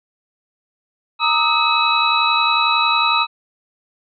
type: tone cluster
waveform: sine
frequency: 931 / 1219 / 1290 / 2563 / 3921 Hz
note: A#5 / D#6 / E6 / E7 / B7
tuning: -2 / -36 / -38 / -49 / -13 cents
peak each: -20 dBFS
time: 1.19-3.27 s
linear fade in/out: 50 ms
effects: none